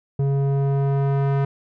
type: tone with low-pass filter sweep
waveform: square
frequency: 138.59 Hz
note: C#3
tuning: in tune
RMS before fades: -20 dBFS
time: 0.19-1.45 s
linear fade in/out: 5 ms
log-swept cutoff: 440 to 1400 Hz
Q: 0.8
effects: none

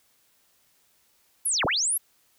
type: linear two-way sweep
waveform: sine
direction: down then up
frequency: 11720 to 40.93 to 11720 Hz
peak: -22 dBFS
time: 1.45-1.98 s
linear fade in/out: 10 ms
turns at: 1.65 s
effects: white hiss -65 dBFS RMS until 2.38 s

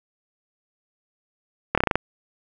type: slowing click train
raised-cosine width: 0.5 ms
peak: -3 dBFS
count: 7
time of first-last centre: 1.75-1.956 s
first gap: 26 ms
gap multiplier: 1.11
effects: none

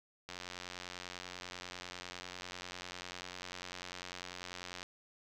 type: click train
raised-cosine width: 0.2 ms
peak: -26 dBFS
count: 410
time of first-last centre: 0.29-4.829 s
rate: 90.1 Hz
effects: none

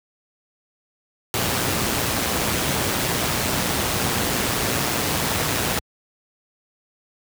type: noise with amplitude modulation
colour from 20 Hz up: pink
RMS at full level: -20 dBFS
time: 1.34-5.79 s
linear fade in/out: 0 ms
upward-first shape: sine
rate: 120 Hz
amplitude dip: 45%
effects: high-pass 80 Hz 12 dB/octave

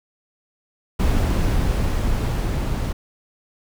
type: noise with level ramp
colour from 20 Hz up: brown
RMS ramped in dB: -18 to -23 dBFS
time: 0.99-2.93 s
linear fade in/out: 10 ms
effects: none

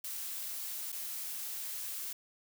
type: noise with dropouts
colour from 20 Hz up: blue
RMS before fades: -40 dBFS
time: 0.04-2.13 s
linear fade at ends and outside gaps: 5 ms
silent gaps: 0.921-0.925 s
effects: none

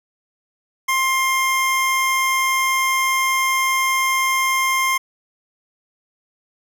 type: tone pair together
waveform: square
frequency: 1056.7 / 2115 Hz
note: C6 / C7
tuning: +17 / +18 cents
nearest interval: octave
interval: 1201 cents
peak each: -20 dBFS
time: 0.88-4.98 s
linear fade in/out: 10 ms
effects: none

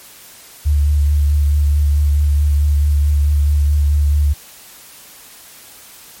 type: tone with vibrato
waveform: sine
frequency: 73.1 Hz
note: D2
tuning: 7 cents flat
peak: -10 dBFS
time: 0.65-4.34 s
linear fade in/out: 20 ms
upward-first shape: sine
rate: 4.6 Hz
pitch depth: 22 cents each way
effects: white hiss -40 dBFS RMS until 6.2 s + MP3 64 kbps

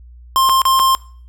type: tone with dropouts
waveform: square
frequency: 1057 Hz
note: C6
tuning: 17 cents sharp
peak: -11 dBFS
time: 0.36-0.95 s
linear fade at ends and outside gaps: 0 ms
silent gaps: 0.491-0.495 / 0.618-0.653 / 0.793-0.798 s
effects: noise-tail reverb RT60 0.5 s tail -22 dB re dry + added 60 Hz sine -37 dBFS peak until 1.28 s

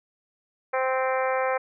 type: harmonic tone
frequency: 260.7 Hz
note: C4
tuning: 6 cents flat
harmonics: 2 / 3 / 4 / 5 / 6 / 7 / 8 / 9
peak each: -25 / -29 / -31 / -33 / -35 / -36 / -37 / -38 dBFS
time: 0.73-1.58 s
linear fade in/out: 10 ms
effects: none

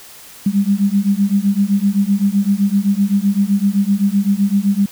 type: beating tone pair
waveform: sine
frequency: 196 / 203.8 Hz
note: G3 / G#3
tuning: 0 / -32 cents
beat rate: 7.8 Hz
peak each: -15 dBFS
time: 0.46-4.86 s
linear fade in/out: 5 ms
effects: white hiss -39 dBFS RMS until 4.91 s

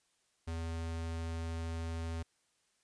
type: tone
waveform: square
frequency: 82.41 Hz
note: E2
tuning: in tune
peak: -37 dBFS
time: 0.47-2.23 s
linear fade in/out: 10 ms
effects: white hiss -75 dBFS RMS until 2.83 s + resampled to 22050 Hz

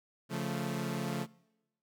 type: chord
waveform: sawtooth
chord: Db augmented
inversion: none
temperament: equal with one note detuned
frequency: 140.04 / 174.61 / 220 Hz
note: Db3 / F3 / A3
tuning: +18 / 0 / 0 cents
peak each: -34 dBFS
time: 0.29-1.27 s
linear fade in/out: 50 ms
effects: noise-tail reverb RT60 0.9 s tail -23 dB re dry

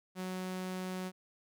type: tone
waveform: sawtooth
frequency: 185 Hz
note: F#3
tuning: in tune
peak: -33 dBFS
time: 0.15-1.12 s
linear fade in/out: 50 ms
effects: none

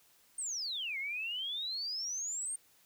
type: exponential two-way sweep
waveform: sine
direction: down then up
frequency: 8870 to 2100 to 8870 Hz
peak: -35 dBFS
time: 0.38-2.56 s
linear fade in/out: 5 ms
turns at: 0.98 s
effects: white hiss -66 dBFS RMS until 2.85 s

